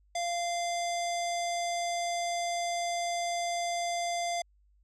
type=tone with low-pass filter; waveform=square; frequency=692 Hz; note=F5; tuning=16 cents flat; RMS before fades=-32 dBFS; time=0.15-4.42 s; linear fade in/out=5 ms; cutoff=7100 Hz; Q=2.2; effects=added 50 Hz sine -62 dBFS peak until 4.83 s